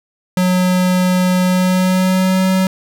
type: tone with pitch glide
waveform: square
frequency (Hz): 182.7 to 187.84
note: F#3 to F#3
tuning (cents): -22 to +26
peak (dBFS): -12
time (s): 0.37-2.67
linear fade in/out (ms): 2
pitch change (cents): +48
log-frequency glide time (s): 1.44-2.48
effects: none